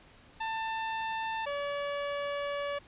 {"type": "tone pair in turn", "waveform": "sawtooth", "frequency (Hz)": [891, 571.5], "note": ["A5", "D5"], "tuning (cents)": [22, -47], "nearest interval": "minor sixth", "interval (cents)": 769, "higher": "first", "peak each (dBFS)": -28, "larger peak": "neither", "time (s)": [[0.4, 1.46], [1.46, 2.79]], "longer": "second", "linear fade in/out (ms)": 10, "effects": ["pink hiss -57 dBFS RMS until 2.87 s", "resampled to 8000 Hz"]}